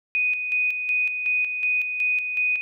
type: tone with tremolo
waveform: sine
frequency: 2489 Hz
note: D#7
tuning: in tune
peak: -19 dBFS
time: 0.15-2.61 s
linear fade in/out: 0 ms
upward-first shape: square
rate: 2.7 Hz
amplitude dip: 50%
effects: none